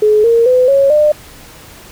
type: tone with pitch steps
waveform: sine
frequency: 424.9 / 463.4 / 505.3 / 551 / 600.9 Hz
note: G#4 / A#4 / B4 / C#5 / D5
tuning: +40 / -10 / +40 / -11 / +40 cents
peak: -6 dBFS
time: 0.02-1.12 s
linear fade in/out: 5 ms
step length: 220 ms
effects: pink hiss -37 dBFS RMS until 1.91 s